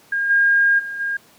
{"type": "tone with level steps", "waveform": "sine", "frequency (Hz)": 1618, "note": "G#6", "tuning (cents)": -46, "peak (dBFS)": [-18, -12, -26, -20], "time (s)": [0.12, 1.17], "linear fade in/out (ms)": 5, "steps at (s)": [0.29, 0.78, 0.99], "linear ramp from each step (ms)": 20, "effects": ["pink hiss -51 dBFS RMS until 1.38 s", "high-pass 150 Hz 12 dB/octave"]}